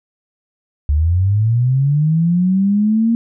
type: linear sweep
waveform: sine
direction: up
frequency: 70 to 233.1 Hz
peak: -11 dBFS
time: 0.89-3.15 s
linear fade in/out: 0 ms
effects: none